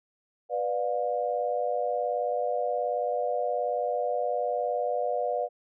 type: chord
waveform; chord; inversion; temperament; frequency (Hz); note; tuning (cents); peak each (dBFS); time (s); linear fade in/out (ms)
sine; B diminished; none; just; 493.9 / 592.7 / 711.2; B4 / D5 / F5; 0 / +16 / +31; -30; 0.49-5.49; 50
effects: none